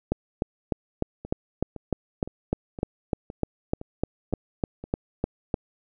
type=two click trains; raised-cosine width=2 ms; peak=-23 / -10 dBFS; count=8 / 19; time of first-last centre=1.25-4.84 / 0.12-5.542 s; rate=1.95 / 3.32 Hz; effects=none